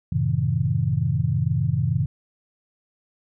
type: chord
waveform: sine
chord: F# diminished seventh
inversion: none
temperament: just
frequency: 92.5 / 111 / 133.2 / 159.84 Hz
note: F#2 / A2 / C3 / Eb3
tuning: 0 / +16 / +31 / +47 cents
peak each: -27 / -25 / -23 / -25 dBFS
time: 0.12-2.06 s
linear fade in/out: 5 ms
effects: none